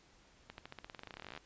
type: accelerating click train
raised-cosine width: 0.3 ms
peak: -30 dBFS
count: 25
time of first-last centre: 0.5-1.376 s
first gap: 81 ms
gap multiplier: 0.92
effects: pink hiss -65 dBFS RMS until 1.45 s + resampled to 16000 Hz